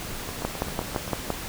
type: two click trains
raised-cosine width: 1 ms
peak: -10 / -20 dBFS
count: 6 / 7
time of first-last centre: 0.45-1.303 / 0.29-1.078 s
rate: 5.86 / 7.61 Hz
effects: pink hiss -35 dBFS RMS until 1.48 s